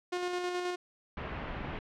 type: tone with tremolo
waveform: sawtooth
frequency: 357.7 Hz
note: F4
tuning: 41 cents sharp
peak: -27 dBFS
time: 0.12-0.76 s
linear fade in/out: 10 ms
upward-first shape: square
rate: 9.4 Hz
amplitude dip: 30%
type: low-pass noise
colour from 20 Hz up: pink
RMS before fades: -39 dBFS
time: 1.17-1.79 s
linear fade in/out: 2 ms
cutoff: 2700 Hz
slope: 24 dB/octave
effects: low-pass 6000 Hz 12 dB/octave